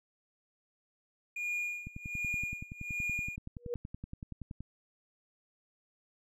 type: tone with tremolo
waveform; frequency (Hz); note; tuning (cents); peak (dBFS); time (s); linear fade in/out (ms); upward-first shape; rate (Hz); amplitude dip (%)
triangle; 2431; D#7; -41; -30; 1.36-3.36; 5; sine; 1.3; 90
type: click train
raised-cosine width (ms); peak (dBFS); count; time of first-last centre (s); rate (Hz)
5; -29; 30; 1.87-4.606; 10.6
type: tone with exponential growth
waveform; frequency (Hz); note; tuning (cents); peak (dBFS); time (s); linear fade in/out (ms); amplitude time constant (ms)
sine; 481.1; B4; -45; -29; 3.57-3.74; 0; 36
effects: none